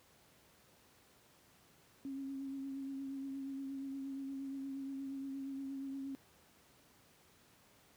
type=tone with vibrato; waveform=sine; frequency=272 Hz; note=C#4; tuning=33 cents flat; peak=-40 dBFS; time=2.05-6.15 s; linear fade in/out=0 ms; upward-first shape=triangle; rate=8.5 Hz; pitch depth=29 cents each way; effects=pink hiss -66 dBFS RMS until 7.96 s + high-pass 80 Hz 12 dB/octave